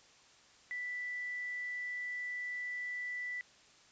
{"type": "tone with quantisation", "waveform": "sine", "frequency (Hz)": 1975.5, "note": "B6", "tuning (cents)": 0, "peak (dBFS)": -37, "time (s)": [0.71, 3.41], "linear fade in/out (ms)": 0, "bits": 10, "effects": ["white hiss -62 dBFS RMS until 3.91 s", "resampled to 16000 Hz"]}